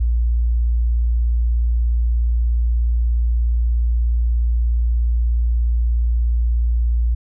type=tone; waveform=sine; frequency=58.4 Hz; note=A#1; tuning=4 cents sharp; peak=-14 dBFS; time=0-7.15 s; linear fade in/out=10 ms; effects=none